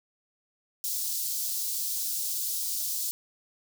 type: high-pass noise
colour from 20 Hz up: white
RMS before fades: -31 dBFS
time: 0.84-3.11 s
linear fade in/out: 0 ms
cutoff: 4400 Hz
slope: 24 dB/octave
effects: none